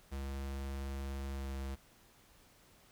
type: tone with pitch glide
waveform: square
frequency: 68.3 to 67.52 Hz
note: C#2 to C#2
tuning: -25 to -45 cents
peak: -39 dBFS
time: 0.11-1.76 s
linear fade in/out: 20 ms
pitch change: -20 cents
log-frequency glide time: 1.33-1.54 s
effects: pink hiss -64 dBFS RMS until 2.91 s